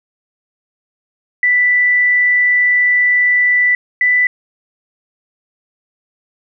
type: tone pair in turn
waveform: sine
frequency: 1977 / 1985.8 Hz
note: B6 / B6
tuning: +1 / +9 cents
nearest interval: unison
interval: 8 cents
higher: second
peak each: -9 dBFS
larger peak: neither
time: 1.43-3.75 / 4.01-4.27 s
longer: first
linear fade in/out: 2 ms
effects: none